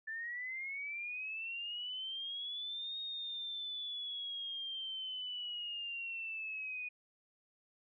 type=linear two-way sweep; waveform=sine; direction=up then down; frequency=1754 to 3729 to 2467 Hz; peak=-39 dBFS; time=0.07-6.89 s; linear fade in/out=10 ms; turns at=2.99 s; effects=none